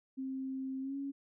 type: tone with pitch glide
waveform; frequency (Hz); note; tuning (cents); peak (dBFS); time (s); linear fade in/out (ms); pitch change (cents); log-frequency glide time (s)
sine; 264.8 to 277.2; C4 to C#4; +21 to 0; -36; 0.17-1.12; 20; +79; 0.81-0.96
effects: none